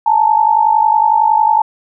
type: tone pair together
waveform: sine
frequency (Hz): 856 / 906.9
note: A5 / A#5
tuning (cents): -48 / -48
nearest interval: minor second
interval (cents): 100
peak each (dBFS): -11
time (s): 0.06-1.62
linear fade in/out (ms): 5
effects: none